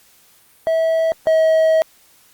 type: tone pair in turn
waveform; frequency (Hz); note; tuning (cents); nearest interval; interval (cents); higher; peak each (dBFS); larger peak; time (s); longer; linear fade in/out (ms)
triangle; 650 / 639.6; E5 / D#5; -24 / +48; unison; 28; first; -12 / -9; second; 0.67-1.12 / 1.27-1.82; second; 0
effects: white hiss -52 dBFS RMS until 2.33 s + Opus 48 kbps